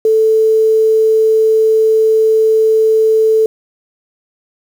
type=tone with quantisation; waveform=sine; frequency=440 Hz; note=A4; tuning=in tune; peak=-7 dBFS; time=0.05-3.46 s; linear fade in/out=2 ms; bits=6; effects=none